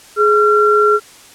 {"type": "tone pair together", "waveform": "sine", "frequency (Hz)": [419.7, 1367.6], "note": ["G#4", "F6"], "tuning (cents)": [18, -37], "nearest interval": "octave + minor sixth", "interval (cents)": 2045, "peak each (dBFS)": -11, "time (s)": [0.16, 1], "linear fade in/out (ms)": 50, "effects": ["white hiss -41 dBFS RMS until 1.34 s", "low-pass 10000 Hz 12 dB/octave"]}